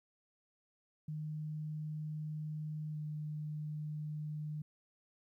sine tone with pitch glide, 153.3 to 151.63 Hz, D#3 to D#3, -25 to -44 cents, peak -38 dBFS, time 1.08-4.62 s, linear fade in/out 5 ms, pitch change -19 cents, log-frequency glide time 2.91-2.97 s, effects 13-bit

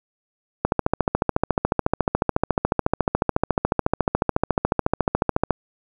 click train, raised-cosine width 1 ms, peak -3 dBFS, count 69, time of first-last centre 0.65-5.507 s, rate 14 Hz, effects none

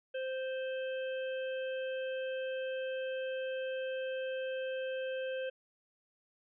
harmonic tone, 522 Hz, C5, 4 cents flat, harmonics 1 / 3 / 5 / 6, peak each -35 / -45 / -49 / -51 dBFS, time 0.14-5.5 s, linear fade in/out 10 ms, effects none

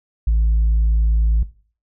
sine tone, 54.9 Hz, A1, 3 cents flat, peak -11 dBFS, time 0.27-1.43 s, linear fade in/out 5 ms, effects noise-tail reverb RT60 0.4 s tail -17 dB re dry + tanh soft clip ceiling -11 dBFS

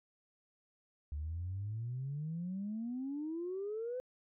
sine exponential sweep, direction up, 71.3 to 514 Hz, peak -36 dBFS, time 1.12-4 s, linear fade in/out 0 ms, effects tanh soft clip ceiling -32 dBFS

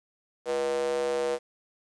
square tone with high-pass filter, 69.3 Hz, C#2, in tune, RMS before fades -28 dBFS, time 0.45-1.39 s, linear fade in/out 50 ms, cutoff 500 Hz, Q 5.7, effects resampled to 22050 Hz + 9-bit

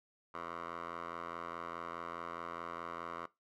10% pulse tone with band-pass filter, 84.8 Hz, E2, 50 cents sharp, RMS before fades -44 dBFS, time 0.34-3.26 s, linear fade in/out 5 ms, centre 1100 Hz, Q 2.6, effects noise-tail reverb RT60 0.2 s tail -19 dB re dry

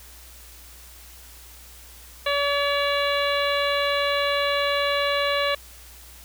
harmonic tone with a mistuned harmonic, 570 Hz, C#5, 48 cents sharp, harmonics 1 / 2 / 3 / 4 / 5 / 6 / 7, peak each -24 / -27 / -29 / -30 / -31 / -32 / -32 dBFS, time 2.26-5.55 s, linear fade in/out 5 ms, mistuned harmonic 5, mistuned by -24 cents, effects added 60 Hz sine -47 dBFS peak until 6.24 s + white hiss -47 dBFS RMS until 6.24 s

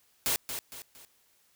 white noise with echo, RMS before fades -28 dBFS, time 0.26-0.36 s, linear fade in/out 0 ms, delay 230 ms, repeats 3, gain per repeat -8 dB, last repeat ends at 1.05 s, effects white hiss -67 dBFS RMS until 1.55 s

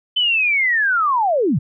sine linear sweep, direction down, 3065 to 103.83 Hz, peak -14 dBFS, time 0.16-1.59 s, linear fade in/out 10 ms, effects none

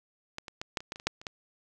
clicks, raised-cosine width 0.2 ms, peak -19 / -24 / -18 / -13 / -27 / -18 / -26 / -28 / -9 / -29 / -18 dBFS, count 11, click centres 0.384 / 0.482 / 0.615 / 0.772 / 0.805 / 0.921 / 0.959 / 0.999 / 1.07 / 1.215 / 1.268 s, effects none

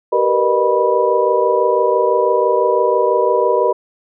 sine tone cluster, 387.3 / 465.6 / 491.6 / 609 / 980 Hz, G4 / A#4 / B4 / D#5 / B5, -21 / -2 / -8 / -37 / -14 cents, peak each -18 dBFS, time 0.12-3.73 s, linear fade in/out 10 ms, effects none

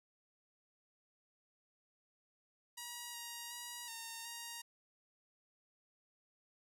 5% pulse tone with pitch steps, 958 / 944 / 960 / 917 / 937 Hz, A#5 / A#5 / B5 / A#5 / A#5, +47 / +22 / -49 / -29 / +9 cents, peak -33 dBFS, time 2.77-4.62 s, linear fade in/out 10 ms, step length 370 ms, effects none

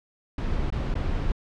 brown noise with dropouts, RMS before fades -26 dBFS, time 0.38-1.32 s, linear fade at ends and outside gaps 2 ms, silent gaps 0.703-0.724 / 0.941-0.953 s, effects low-pass 4000 Hz 12 dB/octave

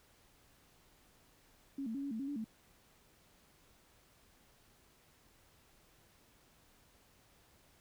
sine tone with pitch steps, 275.2 / 223.6 / 276.9 / 281 / 221.2 / 274.3 / 287.9 / 220.2 Hz, C#4 / A3 / C#4 / C#4 / A3 / C#4 / D4 / A3, -12 / +28 / -2 / +24 / +9 / -18 / -34 / +2 cents, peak -37 dBFS, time 1.78-2.444 s, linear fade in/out 5 ms, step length 83 ms, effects pink hiss -67 dBFS RMS until 7.8 s

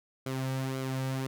sawtooth tone with flanger, 132.1 Hz, C3, 17 cents sharp, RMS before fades -33 dBFS, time 0.26-1.27 s, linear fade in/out 5 ms, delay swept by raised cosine 1.1 to 2.9 ms, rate 1.9 Hz, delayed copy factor -0.55, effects none

